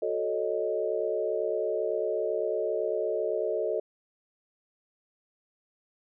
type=chord; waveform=sine; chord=D# half-diminished seventh; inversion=first; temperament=equal; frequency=370 / 440 / 554.4 / 622.3 Hz; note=F#4 / A4 / C#5 / D#5; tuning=0 / 0 / 0 / 0 cents; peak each=-34 / -30 / -34 / -31 dBFS; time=0.02-3.8 s; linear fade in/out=5 ms; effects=none